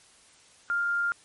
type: tone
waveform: sine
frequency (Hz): 1400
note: F6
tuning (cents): +4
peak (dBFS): -24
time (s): 0.7-1.12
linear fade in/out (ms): 0
effects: white hiss -57 dBFS RMS until 1.24 s + MP3 48 kbps